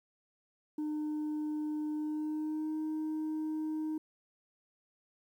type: tone with pitch glide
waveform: sine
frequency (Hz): 303.4 to 311.2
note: D#4 to D#4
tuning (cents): -44 to 0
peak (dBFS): -30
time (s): 0.78-3.98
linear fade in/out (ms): 5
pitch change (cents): +44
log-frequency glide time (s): 1.94-2.76
effects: tanh soft clip ceiling -32 dBFS + 11-bit